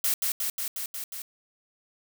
blue noise with echo, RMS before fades -25 dBFS, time 0.04-0.14 s, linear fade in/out 2 ms, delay 180 ms, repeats 6, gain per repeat -2 dB, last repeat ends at 1.22 s, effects none

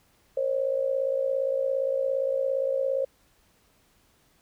sine tone with amplitude modulation, 538 Hz, C5, 48 cents sharp, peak -20 dBFS, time 0.37-3.05 s, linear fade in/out 5 ms, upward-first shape sine, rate 57.4 Hz, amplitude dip 75%, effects pink hiss -64 dBFS RMS until 4.41 s

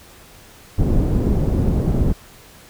pink low-pass noise, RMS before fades -17 dBFS, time 0.78-2.13 s, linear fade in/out 10 ms, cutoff 310 Hz, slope 12 dB/octave, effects pink hiss -45 dBFS RMS until 2.69 s

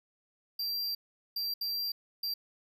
square tone bursts at uneven times, 4724 Hz, D8, 9 cents sharp, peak -32 dBFS, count 4, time 0.59-0.95 / 1.36-1.54 / 1.61-1.92 / 2.23-2.34 s, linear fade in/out 5 ms, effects none

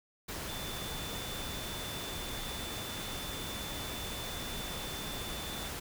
sine tone in noise, 3520 Hz, A7, in tune, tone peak -44 dBFS, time 0.48-5.69 s, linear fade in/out 10 ms, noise pink, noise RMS -40 dBFS, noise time 0.28-5.8 s, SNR -7 dB, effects none

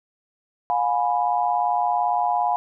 sine chord, F diminished, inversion none, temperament equal with one note detuned, 713.1 / 830.6 / 987.8 Hz, F5 / Ab5 / Cb6, +36 / 0 / 0 cents, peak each -22 / -23 / -25 dBFS, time 0.7-2.56 s, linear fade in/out 0 ms, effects none

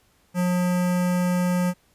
square tone with notch filter, 179.2 Hz, F3, 45 cents sharp, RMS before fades -22 dBFS, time 0.34-1.74 s, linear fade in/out 50 ms, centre 3800 Hz, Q 1.2, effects pink hiss -62 dBFS RMS until 1.94 s + resampled to 32000 Hz

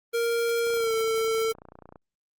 square tone with pitch glide, 466.2 to 447.5 Hz, A#4 to A4, 0 to +29 cents, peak -24 dBFS, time 0.13-1.53 s, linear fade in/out 20 ms, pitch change -71 cents, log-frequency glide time 0.74-0.93 s
violet noise bursts, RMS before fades -43 dBFS, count 16, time 0.23-1.523 s, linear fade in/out 5 ms, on 33 ms, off 51 ms
click train, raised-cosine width 1 ms, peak -32 dBFS, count 39, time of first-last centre 0.67-1.958 s, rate 29.5 Hz
effects Opus 32 kbps

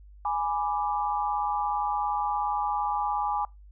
sine chord, G# diminished, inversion none, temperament equal, 830.6 / 987.8 / 1174.7 Hz, G#5 / B5 / D6, 0 / 0 / 0 cents, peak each -27 / -32 / -32 dBFS, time 0.25-3.45 s, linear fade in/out 2 ms, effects noise-tail reverb RT60 0.2 s tail -22 dB re dry + added 50 Hz sine -47 dBFS peak until 3.71 s

